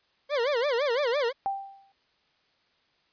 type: tone with vibrato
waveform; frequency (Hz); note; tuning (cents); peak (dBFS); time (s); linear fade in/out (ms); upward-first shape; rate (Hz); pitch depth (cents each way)
40% pulse; 523.3; C5; 0; -23; 0.29-1.33; 50; sine; 5.9; 230
type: tone with exponential decay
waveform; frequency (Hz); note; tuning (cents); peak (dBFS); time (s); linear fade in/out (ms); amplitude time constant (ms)
sine; 786; G5; +4; -23; 1.46-1.92; 0; 100
effects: white hiss -68 dBFS RMS until 3.12 s + resampled to 11025 Hz